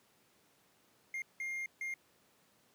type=tone bursts at uneven times; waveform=triangle; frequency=2120 Hz; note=C7; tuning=22 cents sharp; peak=-35 dBFS; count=3; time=1.14-1.22 / 1.4-1.66 / 1.81-1.94 s; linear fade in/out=2 ms; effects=pink hiss -69 dBFS RMS until 2.74 s + high-pass 150 Hz 12 dB/octave